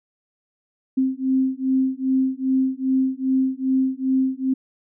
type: beating tone pair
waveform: sine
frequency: 261.6 / 264.1 Hz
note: C4 / C4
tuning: 0 / +16 cents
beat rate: 2.5 Hz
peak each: -21 / -21 dBFS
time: 0.97-4.54 s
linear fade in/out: 10 ms
effects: none